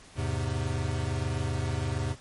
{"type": "chord", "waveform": "square", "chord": "E augmented", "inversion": "none", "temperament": "equal", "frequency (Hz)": [82.41, 103.83, 130.81], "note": ["E2", "G#2", "B#2"], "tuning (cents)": [0, 0, 0], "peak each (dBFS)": -33, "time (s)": [0.15, 2.16], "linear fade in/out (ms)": 50, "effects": ["pink hiss -52 dBFS RMS until 2.2 s", "MP3 48 kbps"]}